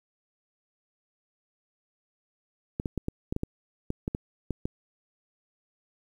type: clicks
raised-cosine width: 3 ms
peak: -16 dBFS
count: 12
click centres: 2.799 / 2.858 / 2.977 / 3.084 / 3.325 / 3.364 / 3.434 / 3.904 / 4.079 / 4.149 / 4.507 / 4.655 s
effects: 9-bit